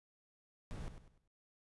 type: noise with echo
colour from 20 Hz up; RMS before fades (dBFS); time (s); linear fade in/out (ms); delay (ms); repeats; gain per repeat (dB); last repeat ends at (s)
brown; -44; 0.71-0.88; 0; 99; 4; -9; 1.276
effects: resampled to 24000 Hz